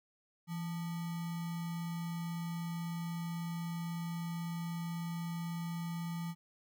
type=tone with sample-and-hold; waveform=sine; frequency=168.1 Hz; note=E3; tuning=34 cents sharp; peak=-36 dBFS; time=0.47-6.35 s; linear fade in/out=50 ms; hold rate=1050 Hz; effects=none